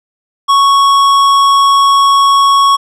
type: tone with tanh clipping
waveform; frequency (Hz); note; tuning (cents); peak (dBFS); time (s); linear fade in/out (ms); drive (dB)
sine; 1108.7; C#6; 0; -7; 0.48-2.77; 20; 14
effects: none